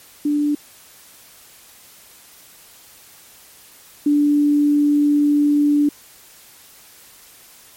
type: tone pair in turn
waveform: sine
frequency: 293.7 / 292.2 Hz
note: D4 / D4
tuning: 0 / -9 cents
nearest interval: unison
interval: 9 cents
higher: first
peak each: -15 / -12 dBFS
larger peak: second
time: 0.25-0.55 / 4.06-5.89 s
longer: second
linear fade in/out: 5 ms
effects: white hiss -46 dBFS RMS until 7.76 s + MP3 64 kbps